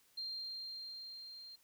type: tone with level ramp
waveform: sine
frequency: 4186 Hz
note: C8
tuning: in tune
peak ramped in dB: -39 to -50 dBFS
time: 0.17-1.56 s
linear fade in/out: 10 ms
effects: white hiss -70 dBFS RMS until 1.63 s